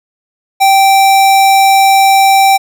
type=tone; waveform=square; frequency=780 Hz; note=G5; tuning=9 cents flat; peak=-5 dBFS; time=0.6-2.58 s; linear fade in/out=20 ms; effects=none